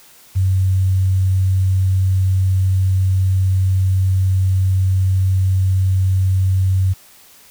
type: tone with quantisation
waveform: sine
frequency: 94.4 Hz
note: F#2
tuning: 35 cents sharp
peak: -12 dBFS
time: 0.35-6.94 s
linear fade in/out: 20 ms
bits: 7
effects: white hiss -46 dBFS RMS until 7.5 s